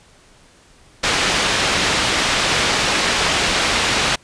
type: low-pass noise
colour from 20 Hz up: white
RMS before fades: -18 dBFS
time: 1.03-4.16 s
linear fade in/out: 10 ms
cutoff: 3900 Hz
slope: 12 dB/octave
effects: pink hiss -50 dBFS RMS until 4.23 s + resampled to 22050 Hz